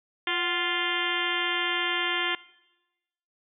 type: harmonic tone with a mistuned harmonic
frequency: 349.2 Hz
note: F4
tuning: in tune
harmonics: 1 / 2 / 3 / 4 / 5 / 6 / 7 / 8 / 9 / 10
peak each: -35 / -38 / -34 / -35 / -32 / -32 / -37 / -35 / -32 / -38 dBFS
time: 0.27-2.35 s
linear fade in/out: 2 ms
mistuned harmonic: 2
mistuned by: +97 cents
effects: noise-tail reverb RT60 1.0 s tail -21 dB re dry